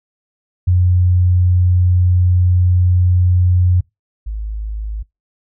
sine tone pair in turn, 90 / 53.1 Hz, F#2 / G#1, -47 / +39 cents, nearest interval major sixth, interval 914 cents, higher first, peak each -9 / -20 dBFS, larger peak first, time 0.67-3.81 / 4.26-5.03 s, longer first, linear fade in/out 10 ms, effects noise-tail reverb RT60 0.2 s tail -25 dB re dry

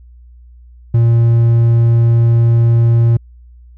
triangle tone, 116.54 Hz, A#2, in tune, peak -5 dBFS, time 0.94-3.17 s, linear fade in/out 5 ms, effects added 60 Hz sine -37 dBFS peak until 3.77 s

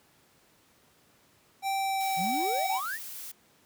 square tone with pitch glide, 780 to 763.9 Hz, G5 to G5, -9 to -45 cents, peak -28 dBFS, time 1.62-2.81 s, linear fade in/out 50 ms, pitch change -36 cents, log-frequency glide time 1.75-2.45 s
blue noise, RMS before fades -41 dBFS, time 2-3.32 s, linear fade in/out 10 ms
triangle exponential sweep, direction up, 153.9 to 1982 Hz, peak -30 dBFS, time 2.16-2.99 s, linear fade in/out 50 ms
effects pink hiss -63 dBFS RMS until 3.65 s + high-pass 100 Hz 12 dB/octave

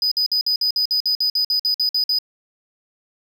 triangle tone bursts, 4978 Hz, D#8, in tune, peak -15 dBFS, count 15, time 0.02-2.187 s, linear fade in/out 2 ms, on 95 ms, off 53 ms, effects none

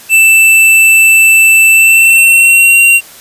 square tone with pitch glide, 2655 to 2753 Hz, E7 to F7, +12 to -25 cents, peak -3 dBFS, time 0.09-3.01 s, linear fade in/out 50 ms, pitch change +63 cents, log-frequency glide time 1.7-2.81 s, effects white hiss -34 dBFS RMS until 3.2 s + resampled to 32000 Hz

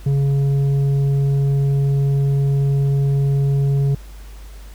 triangle tone with tanh clipping, 139.1 Hz, C#3, 6 cents sharp, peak -15 dBFS, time 0.06-3.95 s, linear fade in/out 5 ms, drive 10 dB, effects added 50 Hz sine -34 dBFS peak until 4.74 s + pink hiss -47 dBFS RMS until 4.74 s

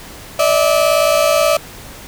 35% pulse tone pair together, 587.3 / 645.9 Hz, D5 / E5, 0 / -35 cents, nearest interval major second, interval 165 cents, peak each -12 dBFS, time 0.39-1.57 s, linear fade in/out 5 ms, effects pink hiss -35 dBFS RMS until 2.07 s

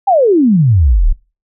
sine exponential sweep, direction down, 831 to 30.87 Hz, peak -6 dBFS, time 0.07-1.13 s, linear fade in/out 10 ms, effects noise-tail reverb RT60 0.3 s tail -21 dB re dry

